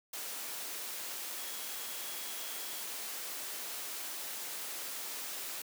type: tone in noise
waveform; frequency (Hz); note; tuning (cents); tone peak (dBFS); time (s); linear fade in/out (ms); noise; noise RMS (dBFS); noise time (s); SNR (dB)
sine; 3311; G#7; -6; -52; 1.38-2.82; 5; white; -41; 0.13-5.62; -14
effects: high-pass 300 Hz 12 dB/octave